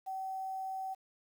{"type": "tone with quantisation", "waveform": "sine", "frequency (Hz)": 764, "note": "G5", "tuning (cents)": -45, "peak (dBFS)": -36, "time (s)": [0.06, 0.95], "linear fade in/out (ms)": 20, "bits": 10, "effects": []}